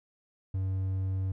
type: tone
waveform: triangle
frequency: 95 Hz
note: F#2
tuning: 46 cents sharp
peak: -26 dBFS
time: 0.54-1.32 s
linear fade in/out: 5 ms
effects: none